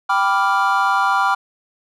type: chord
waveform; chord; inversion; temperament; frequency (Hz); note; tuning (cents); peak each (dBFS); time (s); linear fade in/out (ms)
triangle; G dominant seventh; none; equal; 784 / 987.8 / 1174.7 / 1396.9; G5 / B5 / D6 / F6; 0 / 0 / 0 / 0; -18; 0.09-1.35; 10
effects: none